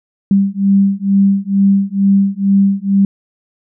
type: beating tone pair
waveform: sine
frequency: 196 / 198.2 Hz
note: G3 / G3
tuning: 0 / +19 cents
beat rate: 2.2 Hz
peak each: -12 dBFS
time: 0.31-3.05 s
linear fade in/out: 2 ms
effects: none